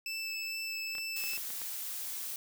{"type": "tone with vibrato", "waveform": "25% pulse", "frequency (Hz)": 2637, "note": "E7", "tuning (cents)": 0, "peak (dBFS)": -32, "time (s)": [0.06, 1.37], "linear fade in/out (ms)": 2, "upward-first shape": "sine", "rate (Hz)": 2.3, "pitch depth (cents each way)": 8}
{"type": "clicks", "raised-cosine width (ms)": 0.3, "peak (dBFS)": -30, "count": 7, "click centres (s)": [0.952, 0.983, 1.238, 1.334, 1.377, 1.504, 1.617]}
{"type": "noise", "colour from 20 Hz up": "blue", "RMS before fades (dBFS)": -39, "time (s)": [1.16, 2.36], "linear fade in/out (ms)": 2}
{"effects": []}